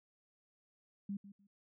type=tone with echo; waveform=sine; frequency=200 Hz; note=G3; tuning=35 cents sharp; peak=-37 dBFS; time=1.09-1.17 s; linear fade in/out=5 ms; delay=150 ms; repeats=2; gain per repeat=-14 dB; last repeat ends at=1.47 s; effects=none